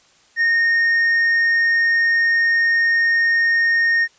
triangle tone, 1845 Hz, A#6, 18 cents flat, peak -12 dBFS, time 0.36-4.08 s, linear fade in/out 50 ms, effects white hiss -54 dBFS RMS until 4.18 s + resampled to 16000 Hz

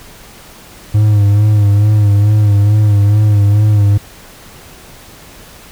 triangle tone with vibrato, 103.83 Hz, G#2, in tune, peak -4 dBFS, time 0.94-3.98 s, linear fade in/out 10 ms, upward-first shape sine, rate 2.3 Hz, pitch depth 47 cents each way, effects pink hiss -37 dBFS RMS until 5.71 s

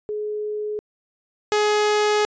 sine / sawtooth tone pair in turn, 422.1 / 420.4 Hz, G#4 / G#4, +28 / +21 cents, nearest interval unison, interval 7 cents, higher first, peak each -24 / -13 dBFS, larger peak second, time 0.09-0.79 / 1.52-2.25 s, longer second, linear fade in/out 0 ms, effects resampled to 16000 Hz

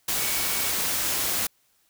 sine tone in noise, 2249 Hz, C#7, 24 cents sharp, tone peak -37 dBFS, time 0.18-0.71 s, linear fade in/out 5 ms, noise white, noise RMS -26 dBFS, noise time 0.08-1.47 s, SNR -14 dB, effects white hiss -66 dBFS RMS until 1.89 s

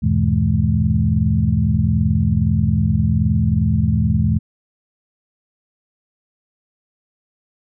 sine tone cluster, 79.5 / 98.6 / 121.1 / 162.3 / 212 Hz, D#2 / G2 / B2 / E3 / G#3, +38 / +11 / -34 / -27 / +36 cents, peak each -20 dBFS, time 0.02-4.39 s, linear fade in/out 20 ms, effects none

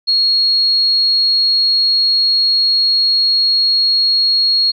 sine tone, 4300 Hz, C8, 47 cents sharp, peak -10 dBFS, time 0.07-4.72 s, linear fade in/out 20 ms, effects none

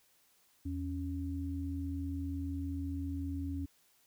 sine tone pair together, 82.4 / 277.2 Hz, E2 / C#4, 0 / 0 cents, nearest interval octave + major sixth, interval 2100 cents, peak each -37 / -38 dBFS, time 0.65-3.66 s, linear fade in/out 10 ms, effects white hiss -69 dBFS RMS until 4.06 s

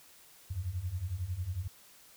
sine beating tone pair, 83.6 / 94.6 Hz, E2 / F#2, +25 / +39 cents, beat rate 11 Hz, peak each -38 / -35 dBFS, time 0.5-1.68 s, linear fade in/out 10 ms, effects white hiss -58 dBFS RMS until 2.16 s

